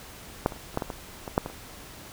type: clicks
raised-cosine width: 1 ms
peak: -7 / -23 / -30 / -29 / -11 / -15 / -18 / -20 / -6 / -18 / -28 dBFS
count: 11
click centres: 0.461 / 0.522 / 0.563 / 0.744 / 0.774 / 0.822 / 0.902 / 1.278 / 1.379 / 1.461 / 1.5 s
effects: pink hiss -45 dBFS RMS until 2.12 s